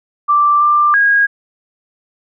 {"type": "tone with pitch steps", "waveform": "sine", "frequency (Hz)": [1174, 1186, 1638], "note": ["D6", "D6", "G#6"], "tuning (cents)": [-1, 17, -24], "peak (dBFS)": -8, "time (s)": [0.28, 1.27], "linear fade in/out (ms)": 20, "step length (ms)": 330, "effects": []}